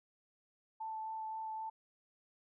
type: tone with vibrato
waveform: sine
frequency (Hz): 880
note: A5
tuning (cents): 0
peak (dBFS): -39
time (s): 0.8-1.7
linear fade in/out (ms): 10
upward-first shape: sine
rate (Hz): 3.8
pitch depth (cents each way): 10
effects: none